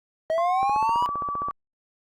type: linear sweep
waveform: triangle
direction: up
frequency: 629 to 987.8 Hz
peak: -19 dBFS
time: 0.3-1.06 s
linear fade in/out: 0 ms
type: tone with pitch glide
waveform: sine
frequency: 1062 to 1151.4 Hz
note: C6 to D6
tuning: +25 to -35 cents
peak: -26 dBFS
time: 0.38-1.51 s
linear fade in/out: 0 ms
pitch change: +140 cents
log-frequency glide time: 0.55-1 s
type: click train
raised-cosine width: 1 ms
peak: -20 dBFS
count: 14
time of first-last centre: 0.63-1.485 s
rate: 15.2 Hz
effects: Opus 48 kbps